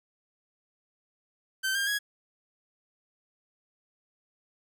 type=tone with pitch steps; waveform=sawtooth; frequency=1546 / 1603.3 / 1662.7 Hz; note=G6 / G6 / G#6; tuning=-24 / +39 / +2 cents; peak=-23 dBFS; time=1.63-1.99 s; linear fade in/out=20 ms; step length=120 ms; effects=none